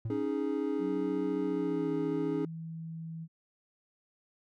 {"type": "tone with exponential decay", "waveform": "triangle", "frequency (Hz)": 112.1, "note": "A2", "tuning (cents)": 33, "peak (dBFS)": -28, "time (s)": [0.05, 0.31], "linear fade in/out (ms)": 5, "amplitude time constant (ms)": 55}
{"type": "chord", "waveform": "triangle", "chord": "C# suspended second", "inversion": "none", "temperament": "just", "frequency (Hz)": [277.2, 311.8, 415.8], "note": ["C#4", "D#4", "G#4"], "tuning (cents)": [0, 4, 2], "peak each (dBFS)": -32, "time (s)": [0.1, 2.45], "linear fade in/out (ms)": 2}
{"type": "tone with pitch glide", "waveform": "sine", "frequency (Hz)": [185, 162.92], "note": ["F#3", "E3"], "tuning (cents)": [0, -20], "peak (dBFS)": -38, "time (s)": [0.78, 3.28], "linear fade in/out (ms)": 50, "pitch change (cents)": -220, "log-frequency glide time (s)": [1.45, 1.92]}
{"effects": []}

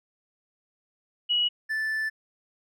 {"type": "tone pair in turn", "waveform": ["sine", "triangle"], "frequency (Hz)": [2917, 1756.6], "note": ["F#7", "A6"], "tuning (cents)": [-25, -3], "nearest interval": "major sixth", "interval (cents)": 878, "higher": "first", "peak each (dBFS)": [-21, -24], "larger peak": "first", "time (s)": [[1.29, 1.49], [1.69, 2.1]], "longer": "second", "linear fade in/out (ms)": 20, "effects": []}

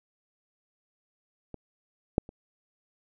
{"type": "clicks", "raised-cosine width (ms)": 2, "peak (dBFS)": [-26, -8, -30], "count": 3, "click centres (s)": [1.543, 2.181, 2.291], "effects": []}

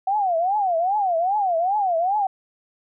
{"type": "tone with vibrato", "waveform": "sine", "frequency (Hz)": 745, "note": "F#5", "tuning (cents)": 12, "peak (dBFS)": -18, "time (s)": [0.07, 2.27], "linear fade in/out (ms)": 5, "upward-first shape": "triangle", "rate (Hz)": 2.5, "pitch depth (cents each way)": 260, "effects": []}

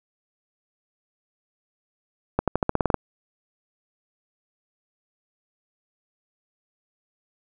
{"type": "accelerating click train", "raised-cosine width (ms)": 1, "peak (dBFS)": -6, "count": 10, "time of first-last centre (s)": [2.39, 2.943], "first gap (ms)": 87, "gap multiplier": 0.91, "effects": []}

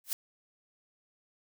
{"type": "noise with exponential growth", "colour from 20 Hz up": "blue", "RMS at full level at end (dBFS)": -27, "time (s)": [0.04, 0.13], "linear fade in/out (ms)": 1, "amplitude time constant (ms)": 18, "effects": []}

